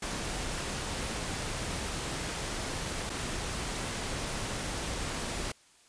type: noise with dropouts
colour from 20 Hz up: pink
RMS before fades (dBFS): -35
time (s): 0.02-5.52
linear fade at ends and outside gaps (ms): 5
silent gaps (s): 3.096-3.099
effects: white hiss -61 dBFS RMS until 5.88 s + resampled to 22050 Hz

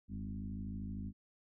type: tone with frequency modulation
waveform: sine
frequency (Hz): 138.59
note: C#3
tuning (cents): 0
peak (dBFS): -39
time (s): 0.08-1.13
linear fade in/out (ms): 50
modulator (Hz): 52.8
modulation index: 2.1
effects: none

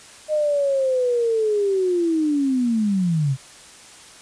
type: linear sweep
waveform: sine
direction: down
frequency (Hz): 619 to 127.6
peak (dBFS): -17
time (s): 0.28-3.37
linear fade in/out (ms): 50
effects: white hiss -44 dBFS RMS until 4.21 s + resampled to 22050 Hz

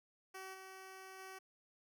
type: tone with level steps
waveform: 10% pulse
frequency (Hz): 380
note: F#4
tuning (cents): +46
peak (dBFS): -39 / -43 / -41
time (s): 0.34-1.39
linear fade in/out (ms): 10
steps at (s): 0.53 / 1.18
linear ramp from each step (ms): 20
effects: none

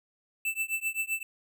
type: tone with tremolo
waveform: square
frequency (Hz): 2651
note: E7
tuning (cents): +9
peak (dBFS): -26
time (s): 0.45-1.23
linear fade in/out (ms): 2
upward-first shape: triangle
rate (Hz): 7.7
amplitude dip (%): 100
effects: none

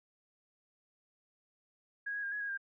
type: tone with pitch steps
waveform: sine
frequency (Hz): 1648 / 1658 / 1609 / 1678 / 1642 / 1595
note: G#6 / G#6 / G6 / G#6 / G#6 / G6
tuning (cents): -14 / -3 / +45 / +17 / -20 / +30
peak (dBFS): -35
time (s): 2.06-2.576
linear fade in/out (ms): 10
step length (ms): 86
effects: none

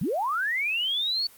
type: linear sweep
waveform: sine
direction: up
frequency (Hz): 128.8 to 4493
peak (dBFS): -24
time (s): 0.01-1.27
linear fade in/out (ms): 5
effects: white hiss -52 dBFS RMS until 1.37 s + Opus 32 kbps

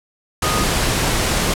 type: tone in noise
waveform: sine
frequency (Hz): 1238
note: D#6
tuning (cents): -9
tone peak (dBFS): -22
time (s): 0.43-0.64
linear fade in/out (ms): 5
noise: pink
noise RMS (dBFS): -18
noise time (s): 0.42-1.54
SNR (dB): -7
effects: low-pass 11000 Hz 12 dB/octave

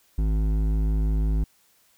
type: tone with hard clipping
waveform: sine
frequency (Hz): 52.9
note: G#1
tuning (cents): +33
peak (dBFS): -22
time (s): 0.18-1.44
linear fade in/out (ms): 5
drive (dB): 11
effects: white hiss -62 dBFS RMS until 1.97 s

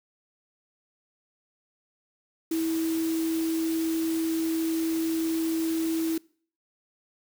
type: tone in noise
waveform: sine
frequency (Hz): 325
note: E4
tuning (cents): -24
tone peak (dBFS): -24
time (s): 2.51-6.18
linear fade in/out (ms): 5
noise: white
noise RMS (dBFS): -39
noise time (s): 2.51-6.18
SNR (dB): +12
effects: noise-tail reverb RT60 0.5 s tail -24 dB re dry

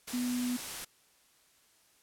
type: tone in noise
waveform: sine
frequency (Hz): 246.9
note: B3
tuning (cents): 0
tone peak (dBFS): -30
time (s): 0.13-0.57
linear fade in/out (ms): 10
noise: white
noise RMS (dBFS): -40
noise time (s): 0.07-0.85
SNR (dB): +7
effects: white hiss -66 dBFS RMS until 2.02 s + low-pass 12000 Hz 12 dB/octave

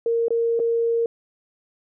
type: tone with dropouts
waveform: sine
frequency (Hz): 463.3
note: A#4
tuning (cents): -11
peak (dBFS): -18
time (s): 0.06-1.06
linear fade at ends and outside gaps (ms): 2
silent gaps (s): 0.283-0.305 / 0.593-0.599
effects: none

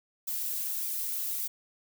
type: noise with flanger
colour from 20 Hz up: violet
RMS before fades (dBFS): -33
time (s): 0.27-1.48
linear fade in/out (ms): 10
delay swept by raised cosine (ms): 0.83 to 3.93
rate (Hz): 1.7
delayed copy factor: +0.5
effects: none

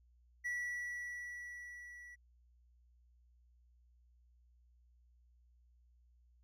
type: tone with level ramp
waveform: triangle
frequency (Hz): 1947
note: B6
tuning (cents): -25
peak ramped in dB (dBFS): -34 to -50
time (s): 0.44-2.16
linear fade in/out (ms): 20
effects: added 60 Hz sine -65 dBFS peak until 6.43 s

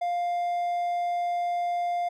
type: tone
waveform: triangle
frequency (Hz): 701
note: F5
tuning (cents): +6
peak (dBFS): -23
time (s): 0.01-2.09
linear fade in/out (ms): 10
effects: none

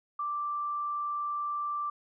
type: tone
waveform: sine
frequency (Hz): 1174.7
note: D6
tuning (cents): 0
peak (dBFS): -30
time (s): 0.19-1.9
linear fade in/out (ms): 5
effects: none

